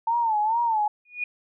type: tone with vibrato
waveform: sine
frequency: 892 Hz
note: A5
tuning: 23 cents sharp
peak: -20 dBFS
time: 0.07-0.88 s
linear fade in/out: 5 ms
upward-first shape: sine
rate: 2.3 Hz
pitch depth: 110 cents each way
type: tone with exponential growth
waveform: sine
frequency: 2454 Hz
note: D#7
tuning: 25 cents flat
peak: -22 dBFS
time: 1.05-1.24 s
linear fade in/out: 5 ms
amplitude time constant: 41 ms
effects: none